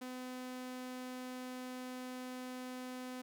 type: tone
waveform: sawtooth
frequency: 253.4 Hz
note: B3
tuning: 45 cents sharp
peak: -39 dBFS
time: 0.01-3.22 s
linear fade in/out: 10 ms
effects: none